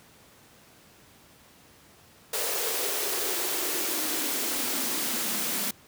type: noise with high-pass filter sweep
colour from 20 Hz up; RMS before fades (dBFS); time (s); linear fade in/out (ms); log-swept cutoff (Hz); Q
white; -29; 2.33-5.71; 5; 480 to 210; 4.4
effects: pink hiss -55 dBFS RMS until 5.87 s + high-pass 80 Hz 12 dB/octave